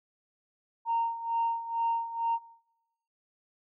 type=tone with tremolo; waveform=sine; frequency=923 Hz; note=A#5; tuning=17 cents flat; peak=-24 dBFS; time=0.85-2.39 s; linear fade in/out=50 ms; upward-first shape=sine; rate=2.2 Hz; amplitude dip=75%; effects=noise-tail reverb RT60 0.9 s tail -21 dB re dry + tanh soft clip ceiling -21 dBFS